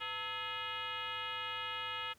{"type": "tone with frequency modulation", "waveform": "sine", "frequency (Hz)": 2102, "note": "C7", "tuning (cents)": 7, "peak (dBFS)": -37, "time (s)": [0, 2.14], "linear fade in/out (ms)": 20, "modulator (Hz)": 400, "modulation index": 3.1, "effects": ["pink hiss -67 dBFS RMS until 2.18 s"]}